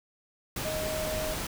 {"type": "tone in noise", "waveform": "sine", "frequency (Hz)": 624, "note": "D#5", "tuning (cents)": 5, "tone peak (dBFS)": -32, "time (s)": [0.65, 1.34], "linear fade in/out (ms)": 5, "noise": "pink", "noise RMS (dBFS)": -34, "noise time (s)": [0.56, 1.47], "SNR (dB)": -1, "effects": []}